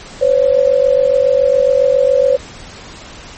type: tone pair together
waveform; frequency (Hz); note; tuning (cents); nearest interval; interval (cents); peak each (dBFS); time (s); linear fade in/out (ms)
sine; 511 / 558.2; C5 / C#5; -41 / +12; major second; 153; -11; 0.21-2.37; 10
effects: pink hiss -34 dBFS RMS until 3.37 s + MP3 32 kbps